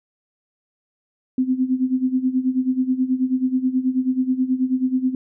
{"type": "tone with tremolo", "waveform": "sine", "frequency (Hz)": 257.4, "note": "C4", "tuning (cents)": -28, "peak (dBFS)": -14, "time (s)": [1.38, 5.15], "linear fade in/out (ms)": 2, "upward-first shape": "sine", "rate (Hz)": 9.3, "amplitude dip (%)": 80, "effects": []}